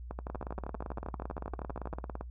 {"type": "two click trains", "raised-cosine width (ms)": 1, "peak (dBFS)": [-24, -24], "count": [35, 24], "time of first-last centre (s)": [[0.3, 2.21], [0.11, 1.935]], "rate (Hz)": [17.8, 12.6], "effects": ["noise-tail reverb RT60 0.1 s tail -19 dB re dry", "added 60 Hz sine -41 dBFS peak until 2.3 s"]}